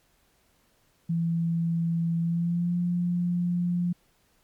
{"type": "tone with pitch glide", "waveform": "sine", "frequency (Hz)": [167.2, 175.51], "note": ["E3", "F3"], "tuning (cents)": [25, 9], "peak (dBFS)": -23, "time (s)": [1.09, 3.93], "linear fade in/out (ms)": 10, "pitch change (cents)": 84, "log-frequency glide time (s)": [2.2, 2.77], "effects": ["pink hiss -66 dBFS RMS until 4.43 s", "MP3 96 kbps"]}